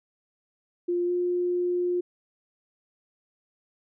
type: tone with pitch glide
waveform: sine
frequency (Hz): 350.7 to 355.2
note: F4 to F4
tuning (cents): +7 to +29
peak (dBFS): -23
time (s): 0.88-2.01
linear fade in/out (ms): 10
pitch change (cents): +22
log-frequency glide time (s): 1.06-1.11
effects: none